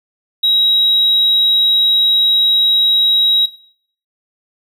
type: tone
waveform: triangle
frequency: 3835 Hz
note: A#7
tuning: 48 cents sharp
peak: -7 dBFS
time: 0.43-3.46 s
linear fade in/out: 10 ms
effects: noise-tail reverb RT60 0.6 s tail -20 dB re dry + tanh soft clip ceiling -6 dBFS